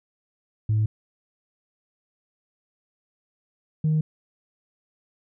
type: tone pair in turn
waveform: sine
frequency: 107.8 / 155.4 Hz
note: A2 / D#3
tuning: -35 / -2 cents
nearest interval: tritone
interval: 633 cents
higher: second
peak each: -17 dBFS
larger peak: neither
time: 0.69-0.86 / 3.84-4.01 s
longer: neither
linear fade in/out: 5 ms
effects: tanh soft clip ceiling -16 dBFS